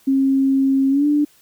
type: tone with pitch glide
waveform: sine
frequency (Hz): 270 to 294.4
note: C#4 to D4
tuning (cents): -45 to +4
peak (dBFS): -13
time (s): 0.07-1.25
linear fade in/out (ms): 10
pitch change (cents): +149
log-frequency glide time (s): 0.9-1.06
effects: white hiss -54 dBFS RMS until 1.41 s